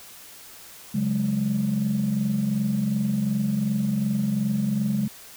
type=chord; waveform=sine; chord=C# suspended fourth; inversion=none; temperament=equal; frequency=138.59 / 185 / 207.7 Hz; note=C#3 / F#3 / G#3; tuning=0 / 0 / 0 cents; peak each=-27 / -28 / -22 dBFS; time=0.94-5.08 s; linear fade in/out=10 ms; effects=tanh soft clip ceiling -15 dBFS + white hiss -45 dBFS RMS until 5.36 s